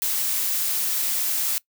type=noise; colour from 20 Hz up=blue; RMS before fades=-24 dBFS; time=0.02-1.58 s; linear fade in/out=0 ms; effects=noise-tail reverb RT60 0.1 s tail -21 dB re dry